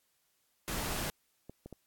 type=noise; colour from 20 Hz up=pink; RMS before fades=-36 dBFS; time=0.68-1.1 s; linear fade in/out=0 ms
type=clicks; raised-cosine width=2 ms; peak=-32 dBFS; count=3; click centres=1.496 / 1.66 / 1.727 s
effects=white hiss -75 dBFS RMS until 1.86 s + AAC 64 kbps